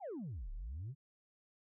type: exponential two-way sweep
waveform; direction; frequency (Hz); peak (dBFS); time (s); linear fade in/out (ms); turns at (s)
sine; down then up; 876 to 32.7 to 147; -39; 0-0.95; 50; 0.51
effects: tanh soft clip ceiling -39 dBFS